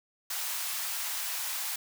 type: high-pass noise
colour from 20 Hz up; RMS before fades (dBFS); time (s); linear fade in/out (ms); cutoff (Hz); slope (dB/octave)
white; -34; 0.3-1.76; 5; 730; 24
effects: none